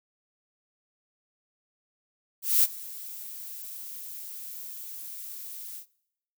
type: noise with ADSR envelope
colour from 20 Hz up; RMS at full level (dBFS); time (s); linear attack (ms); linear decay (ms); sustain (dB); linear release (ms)
violet; -19; 2.42-5.86; 210; 36; -21; 88
effects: noise-tail reverb RT60 0.8 s tail -23 dB re dry